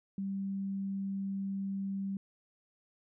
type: tone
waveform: sine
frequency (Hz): 195.5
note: G3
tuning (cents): -4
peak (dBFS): -33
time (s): 0.18-2.17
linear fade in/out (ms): 2
effects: none